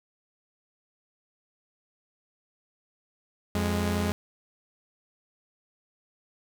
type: tone pair together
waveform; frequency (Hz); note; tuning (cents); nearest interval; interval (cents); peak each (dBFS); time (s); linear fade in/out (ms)
sawtooth; 87.31 / 206.8; F2 / G#3; 0 / -7; octave + minor third; 1493; -24; 3.55-4.12; 0
effects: 9-bit